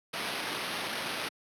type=noise with sample-and-hold; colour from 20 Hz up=blue; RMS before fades=-35 dBFS; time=0.13-1.29 s; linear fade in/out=10 ms; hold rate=7350 Hz; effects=high-pass 150 Hz 12 dB/octave + low-pass 12000 Hz 12 dB/octave